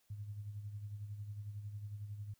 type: tone with tremolo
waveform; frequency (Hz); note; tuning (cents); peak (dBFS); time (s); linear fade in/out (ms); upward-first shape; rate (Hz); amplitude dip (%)
sine; 103.4; G#2; -7; -40; 0.1-2.34; 5; sine; 11; 55
effects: white hiss -75 dBFS RMS until 2.39 s